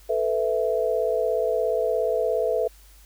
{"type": "chord", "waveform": "sine", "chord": "A suspended second", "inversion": "none", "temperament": "equal with one note detuned", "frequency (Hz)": [440, 497, 659.3], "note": ["A4", "B4", "E5"], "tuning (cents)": [0, 11, 0], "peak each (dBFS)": -25, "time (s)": [0.09, 2.68], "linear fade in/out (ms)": 10, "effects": ["added 50 Hz sine -49 dBFS peak until 3.05 s", "white hiss -55 dBFS RMS until 3.05 s"]}